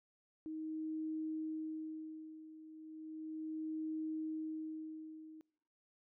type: tone with tremolo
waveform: sine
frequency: 314.4 Hz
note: D#4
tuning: 18 cents sharp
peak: -37 dBFS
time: 0.46-5.41 s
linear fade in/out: 0 ms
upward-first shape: sine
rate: 0.35 Hz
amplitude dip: 80%
effects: noise-tail reverb RT60 0.7 s tail -25 dB re dry